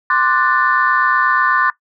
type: chord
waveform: sine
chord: D dominant seventh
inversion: third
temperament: equal with one note detuned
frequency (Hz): 1046.5 / 1174.7 / 1480 / 1771.2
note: C6 / D6 / F#6 / A6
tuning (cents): 0 / 0 / 0 / +11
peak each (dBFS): -17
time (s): 0.1-1.7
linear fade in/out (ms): 2
effects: noise-tail reverb RT60 0.1 s tail -17 dB re dry + tanh soft clip ceiling -2 dBFS